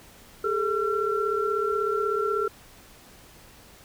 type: tone cluster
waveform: sine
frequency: 404.5 / 440.8 / 1358 Hz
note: G#4 / A4 / F6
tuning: -46 / +3 / -49 cents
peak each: -27 / -28 / -27 dBFS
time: 0.44-2.48 s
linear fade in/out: 5 ms
effects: pink hiss -51 dBFS RMS until 3.84 s